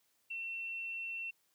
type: tone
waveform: sine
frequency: 2704 Hz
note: E7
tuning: 43 cents sharp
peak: -38 dBFS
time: 0.3-1.31 s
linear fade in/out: 10 ms
effects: white hiss -75 dBFS RMS until 1.54 s + high-pass 100 Hz 12 dB/octave